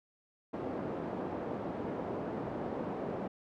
pink band-pass noise, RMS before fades -38 dBFS, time 0.53-3.28 s, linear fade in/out 10 ms, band 210 to 680 Hz, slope 12 dB/octave, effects none

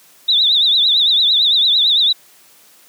sine tone with vibrato, 3700 Hz, A#7, 14 cents flat, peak -10 dBFS, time 0.28-2.13 s, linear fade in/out 10 ms, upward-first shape triangle, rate 8.9 Hz, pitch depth 150 cents each way, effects white hiss -48 dBFS RMS until 2.88 s + high-pass 150 Hz 12 dB/octave

